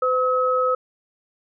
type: tone pair together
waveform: sine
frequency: 508.8 / 1282 Hz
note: C5 / E6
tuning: -48 / -49 cents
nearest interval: octave + major third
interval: 1599 cents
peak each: -20 dBFS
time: 0.02-0.75 s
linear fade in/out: 5 ms
effects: none